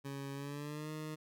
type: tone with pitch glide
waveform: 20% pulse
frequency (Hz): 138.59 to 154.67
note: C#3 to D#3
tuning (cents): 0 to -10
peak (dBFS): -36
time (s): 0.04-1.16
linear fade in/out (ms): 20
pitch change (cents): +190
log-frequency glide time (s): 0.34-0.91
effects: none